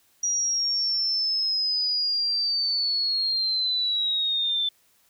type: linear sweep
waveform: sine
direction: down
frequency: 5770 to 3520 Hz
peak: -22 dBFS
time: 0.23-4.69 s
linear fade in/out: 5 ms
effects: white hiss -63 dBFS RMS until 5.09 s